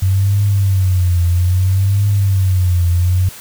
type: tone with vibrato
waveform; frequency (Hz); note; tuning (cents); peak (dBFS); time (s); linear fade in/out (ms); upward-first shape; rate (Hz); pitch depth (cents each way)
sine; 93.7; F#2; +22; -10; 0.02-3.29; 5; triangle; 0.61; 150
effects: white hiss -35 dBFS RMS until 3.4 s